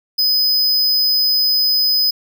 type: tone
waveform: square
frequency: 5020 Hz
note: D#8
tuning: 15 cents sharp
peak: -13 dBFS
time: 0.18-2.11 s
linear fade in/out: 10 ms
effects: none